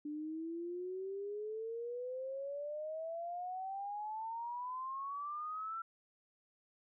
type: exponential sweep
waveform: sine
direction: up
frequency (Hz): 294.3 to 1354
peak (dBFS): -39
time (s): 0.05-5.82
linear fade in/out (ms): 5
effects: none